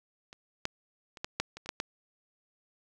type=clicks; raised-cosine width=0.2 ms; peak=-30 / -13 / -29 / -16 / -11 / -26 / -29 / -14 / -14 dBFS; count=9; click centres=0.329 / 0.654 / 1.172 / 1.245 / 1.4 / 1.57 / 1.66 / 1.691 / 1.801 s; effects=none